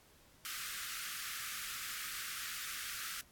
pink high-pass noise, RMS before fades -43 dBFS, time 0.45-3.21 s, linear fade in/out 0 ms, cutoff 1200 Hz, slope 96 dB/octave, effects pink hiss -64 dBFS RMS until 3.31 s + AAC 64 kbps

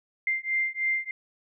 sine beating tone pair, 2093 / 2096.2 Hz, C7 / C7, 0 / +3 cents, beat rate 3.2 Hz, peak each -28 dBFS, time 0.27-1.11 s, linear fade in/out 2 ms, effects none

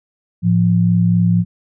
sine tone pair together, 110 / 174.06 Hz, A2 / F3, 0 / -6 cents, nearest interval minor sixth, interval 794 cents, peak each -15 / -12 dBFS, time 0.42-1.45 s, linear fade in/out 50 ms, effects none

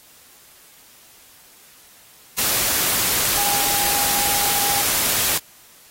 sine tone in noise, 811 Hz, G#5, 41 cents flat, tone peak -27 dBFS, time 3.37-4.82 s, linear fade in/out 5 ms, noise white, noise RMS -20 dBFS, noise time 2.38-5.38 s, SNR -10 dB, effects white hiss -49 dBFS RMS until 5.9 s + AAC 48 kbps

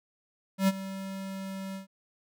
square tone with ADSR envelope, 192.9 Hz, G3, 28 cents flat, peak -20 dBFS, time 0.58-1.87 s, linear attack 100 ms, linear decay 35 ms, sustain -16 dB, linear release 120 ms, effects none

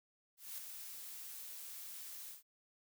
blue noise with ADSR envelope, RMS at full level -44 dBFS, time 0.37-2.43 s, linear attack 210 ms, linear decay 6 ms, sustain -5 dB, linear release 140 ms, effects none

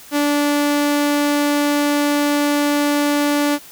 sawtooth tone, 290.8 Hz, D4, 17 cents flat, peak -11 dBFS, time 0.11-3.59 s, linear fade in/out 50 ms, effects white hiss -41 dBFS RMS until 3.71 s

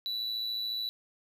triangle tone with amplitude modulation, 3951 Hz, B7, in tune, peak -28 dBFS, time 0.06-0.89 s, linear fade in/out 0 ms, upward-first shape sine, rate 114 Hz, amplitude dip 45%, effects none

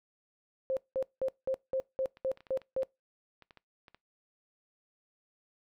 sine tone bursts, 528 Hz, C5, 16 cents sharp, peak -28 dBFS, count 9, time 0.7-2.832 s, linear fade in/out 0 ms, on 68 ms, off 190 ms
clicks, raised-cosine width 0.3 ms, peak -37 dBFS, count 12, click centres 2.171 / 2.374 / 2.406 / 2.468 / 2.571 / 2.617 / 2.823 / 3.423 / 3.508 / 3.573 / 3.882 / 3.946 s
effects noise-tail reverb RT60 0.2 s tail -23 dB re dry

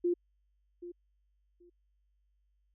sine tone with echo, 350 Hz, F4, 4 cents sharp, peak -26 dBFS, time 0.04-0.14 s, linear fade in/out 10 ms, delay 780 ms, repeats 2, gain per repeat -15 dB, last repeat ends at 1.7 s, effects added 50 Hz sine -70 dBFS peak until 2.74 s

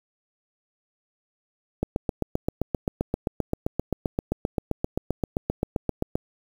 click train, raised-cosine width 2 ms, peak -10 dBFS, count 34, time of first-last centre 1.83-6.155 s, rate 7.63 Hz, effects 7-bit

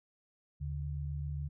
sine tone pair together, 76 / 143.47 Hz, D#2 / D3, -40 / -40 cents, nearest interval major seventh, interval 1100 cents, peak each -37 / -38 dBFS, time 0.6-1.49 s, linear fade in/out 20 ms, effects none

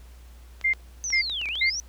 clicks, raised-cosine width 0.2 ms, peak -23 dBFS, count 8, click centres 0.613 / 0.736 / 1.103 / 1.298 / 1.415 / 1.457 / 1.488 / 1.555 s
sine tone bursts, 2102 Hz, C7, 7 cents sharp, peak -19 dBFS, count 3, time 0.64-1.702 s, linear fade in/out 10 ms, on 94 ms, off 390 ms
sine linear two-way sweep, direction down then up, 6272 to 2247 to 6020 Hz, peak -27 dBFS, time 1.04-1.8 s, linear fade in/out 0 ms, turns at 1.48 s
effects added 60 Hz sine -44 dBFS peak until 1.88 s + pink hiss -57 dBFS RMS until 1.88 s

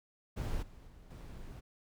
brown noise with level steps, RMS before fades -36 / -53 / -55 / -47 dBFS, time 0.36-1.61 s, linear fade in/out 20 ms, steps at 0.62 / 0.87 / 1.1 s, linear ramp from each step 10 ms, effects none

